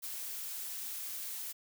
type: noise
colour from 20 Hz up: blue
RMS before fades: -41 dBFS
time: 0.02-1.53 s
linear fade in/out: 20 ms
effects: none